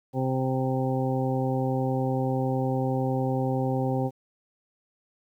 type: harmonic tone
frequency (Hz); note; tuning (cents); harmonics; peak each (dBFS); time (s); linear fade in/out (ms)
130.81; C3; 0; 1 / 2 / 3 / 4 / 6 / 7; -27 / -29 / -33 / -31 / -33 / -42; 0.13-4.11; 50
effects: 10-bit